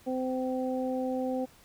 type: harmonic tone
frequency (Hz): 257.4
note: C4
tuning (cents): -28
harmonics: 1 / 2 / 3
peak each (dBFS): -31 / -32 / -38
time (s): 0.06-1.46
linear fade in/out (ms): 20
effects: pink hiss -58 dBFS RMS until 1.64 s